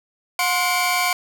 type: tone cluster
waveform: sawtooth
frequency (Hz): 721 / 1052 / 2310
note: F#5 / C6 / D7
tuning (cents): -45 / +9 / -29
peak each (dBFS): -19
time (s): 0.39-1.13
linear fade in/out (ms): 2
effects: none